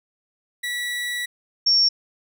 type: tone pair in turn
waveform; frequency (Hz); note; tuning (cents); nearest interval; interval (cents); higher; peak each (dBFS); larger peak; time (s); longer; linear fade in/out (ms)
30% pulse / sine; 1946 / 5489; B6 / F8; -26 / -31; octave + tritone; 1795; second; -22 / -14; second; 0.63-1.26 / 1.66-1.89; first; 10
effects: none